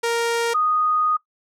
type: tone pair in turn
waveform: sawtooth / sine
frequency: 466.2 / 1240.3 Hz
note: A#4 / D#6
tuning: 0 / -6 cents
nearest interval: octave + perfect fourth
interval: 1694 cents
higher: second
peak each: -15 / -17 dBFS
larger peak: first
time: 0.03-0.54 / 0.54-1.17 s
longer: second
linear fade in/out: 10 ms
effects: noise-tail reverb RT60 0.1 s tail -17 dB re dry + low-pass 11000 Hz 12 dB/octave